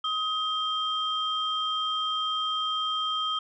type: tone pair together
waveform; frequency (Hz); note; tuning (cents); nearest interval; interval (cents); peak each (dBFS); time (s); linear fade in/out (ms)
sine; 1262 / 3180; D#6 / G7; +24 / +24; octave + major third; 1600; -28; 0.04-3.39; 5
effects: tanh soft clip ceiling -18 dBFS